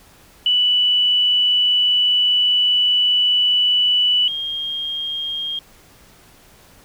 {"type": "tone pair in turn", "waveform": "sine", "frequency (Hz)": [2965, 3227], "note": ["F#7", "G7"], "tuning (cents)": [3, 50], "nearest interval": "minor second", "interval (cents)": 147, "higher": "second", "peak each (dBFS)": [-13, -22], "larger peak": "first", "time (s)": [[0.46, 4.28], [4.28, 5.59]], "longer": "first", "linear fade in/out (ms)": 2, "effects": ["pink hiss -49 dBFS RMS until 6.84 s"]}